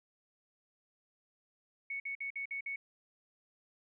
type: tone bursts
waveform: sine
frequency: 2217 Hz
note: C#7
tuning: in tune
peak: -36 dBFS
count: 6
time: 1.9-2.76 s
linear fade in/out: 5 ms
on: 100 ms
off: 52 ms
effects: none